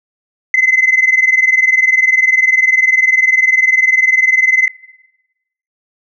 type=tone pair together; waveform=sine; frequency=2035 / 2055 Hz; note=C7 / C7; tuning=-49 / -32 cents; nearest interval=unison; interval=17 cents; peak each=-10 dBFS; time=0.54-4.68 s; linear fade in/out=2 ms; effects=noise-tail reverb RT60 1.0 s tail -21 dB re dry + tanh soft clip ceiling -2 dBFS